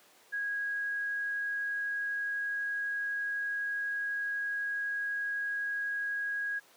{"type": "tone", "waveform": "sine", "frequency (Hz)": 1648, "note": "G#6", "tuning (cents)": -14, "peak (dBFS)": -31, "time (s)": [0.32, 6.6], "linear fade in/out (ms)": 20, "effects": ["pink hiss -60 dBFS RMS until 6.76 s", "high-pass 400 Hz 12 dB/octave"]}